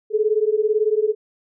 sine beating tone pair, 420 / 438 Hz, G#4 / A4, +19 / -8 cents, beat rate 18 Hz, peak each -19 dBFS, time 0.1-1.15 s, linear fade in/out 50 ms, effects none

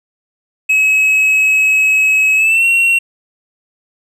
triangle tone with pitch glide, 2564 to 2732 Hz, E7 to F7, -49 to -39 cents, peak -7 dBFS, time 0.69-2.99 s, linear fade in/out 10 ms, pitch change +110 cents, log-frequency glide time 2.36-2.65 s, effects none

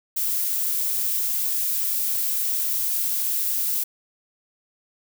violet noise, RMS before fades -24 dBFS, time 0.16-3.84 s, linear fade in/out 10 ms, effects none

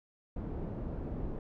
pink low-pass noise, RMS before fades -38 dBFS, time 0.36-1.39 s, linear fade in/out 2 ms, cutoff 470 Hz, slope 12 dB/octave, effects none

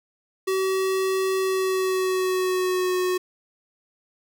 square tone with pitch glide, 380.4 to 365.7 Hz, F#4 to F#4, +48 to -20 cents, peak -22 dBFS, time 0.47-3.18 s, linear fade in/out 10 ms, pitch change -68 cents, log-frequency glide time 1.38-2.96 s, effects 8-bit

